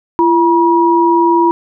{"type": "tone pair together", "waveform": "sine", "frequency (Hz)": [339.8, 961], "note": ["F4", "B5"], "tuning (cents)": [-47, -48], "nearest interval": "octave + tritone", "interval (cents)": 1799, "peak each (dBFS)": -10, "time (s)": [0.19, 1.51], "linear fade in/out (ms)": 0, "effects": []}